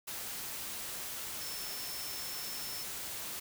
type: tone in noise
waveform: sine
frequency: 5330 Hz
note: E8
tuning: 18 cents sharp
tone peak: -44 dBFS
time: 1.41-2.84 s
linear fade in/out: 10 ms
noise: white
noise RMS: -41 dBFS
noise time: 0.07-3.4 s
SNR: -6 dB
effects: none